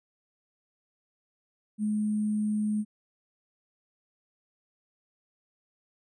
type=tone with sample-and-hold; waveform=sine; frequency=211.9 Hz; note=G#3; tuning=35 cents sharp; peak=-25 dBFS; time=1.78-2.85 s; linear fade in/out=50 ms; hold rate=8820 Hz; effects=resampled to 22050 Hz